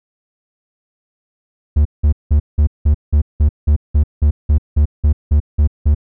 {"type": "tone bursts", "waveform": "triangle", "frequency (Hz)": 73.9, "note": "D2", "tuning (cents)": 11, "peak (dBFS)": -6, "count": 16, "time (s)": [1.76, 5.948], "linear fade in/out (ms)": 10, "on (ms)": 93, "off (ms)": 180, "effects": []}